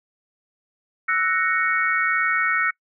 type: chord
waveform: sine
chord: F# dominant seventh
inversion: third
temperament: equal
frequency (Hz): 1318.5 / 1480 / 1864.7 / 2217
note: E6 / F#6 / A#6 / C#7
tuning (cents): 0 / 0 / 0 / 0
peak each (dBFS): -24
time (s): 1.08-2.71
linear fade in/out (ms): 10
effects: noise-tail reverb RT60 0.1 s tail -25 dB re dry